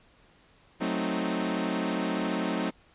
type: chord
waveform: sawtooth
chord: F# diminished seventh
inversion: none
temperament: equal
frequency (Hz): 185 / 220 / 261.6 / 311.1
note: F#3 / A3 / C4 / Eb4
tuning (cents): 0 / 0 / 0 / 0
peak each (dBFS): -29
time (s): 0.8-2.71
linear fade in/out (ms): 20
effects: pink hiss -60 dBFS RMS until 2.94 s + resampled to 8000 Hz